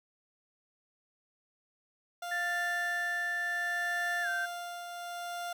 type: tone with tremolo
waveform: 30% pulse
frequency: 698.5 Hz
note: F5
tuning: in tune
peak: -32 dBFS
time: 2.22-5.53 s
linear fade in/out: 5 ms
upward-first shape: triangle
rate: 0.66 Hz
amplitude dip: 50%
type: tone with pitch glide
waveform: sine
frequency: 1767 to 1556.1 Hz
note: A6 to G6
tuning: +7 to -13 cents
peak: -31 dBFS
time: 2.31-4.46 s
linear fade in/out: 10 ms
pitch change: -220 cents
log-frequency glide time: 4.22-4.28 s
effects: none